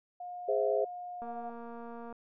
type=tone; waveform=sine; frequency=714 Hz; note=F5; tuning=38 cents sharp; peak=-39 dBFS; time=0.2-1.5 s; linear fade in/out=5 ms
type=chord; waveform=sine; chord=Ab augmented; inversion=none; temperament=equal with one note detuned; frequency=415.3 / 523.3 / 655.1 Hz; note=Ab4 / C5 / E5; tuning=0 / 0 / -11 cents; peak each=-31 dBFS; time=0.48-0.85 s; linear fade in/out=10 ms
type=click train; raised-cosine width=1 ms; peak=-33 dBFS; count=213; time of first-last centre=1.22-2.126 s; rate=234 Hz
effects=none